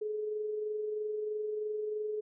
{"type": "tone with amplitude modulation", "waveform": "sine", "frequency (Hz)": 425.4, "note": "G#4", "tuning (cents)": 42, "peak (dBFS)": -31, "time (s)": [0.01, 2.21], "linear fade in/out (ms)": 10, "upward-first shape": "sine", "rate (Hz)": 23.1, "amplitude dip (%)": 35, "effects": []}